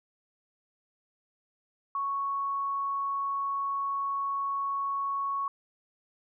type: tone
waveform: sine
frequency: 1108.7 Hz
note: C#6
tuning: in tune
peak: -28 dBFS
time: 1.95-5.48 s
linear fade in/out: 2 ms
effects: none